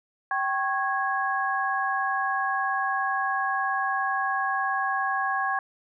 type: tone cluster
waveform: sine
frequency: 776 / 1093 / 1655 Hz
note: G5 / C#6 / G#6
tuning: -18 / -25 / -6 cents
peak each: -28 dBFS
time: 0.31-5.59 s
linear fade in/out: 2 ms
effects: none